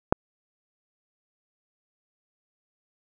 click, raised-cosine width 1 ms, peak -3 dBFS, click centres 0.125 s, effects none

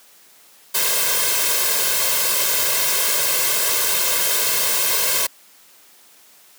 white noise with comb filter, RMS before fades -19 dBFS, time 0.74-5.27 s, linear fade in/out 10 ms, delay 1.9 ms, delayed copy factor +1, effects white hiss -50 dBFS RMS until 6.58 s + high-pass 200 Hz 12 dB/octave

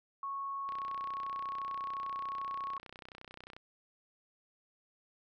sine tone, 1103 Hz, C#6, 9 cents flat, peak -36 dBFS, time 0.23-2.78 s, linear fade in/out 2 ms
click train, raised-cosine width 0.3 ms, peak -32 dBFS, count 91, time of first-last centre 0.69-3.565 s, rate 31.3 Hz
effects none

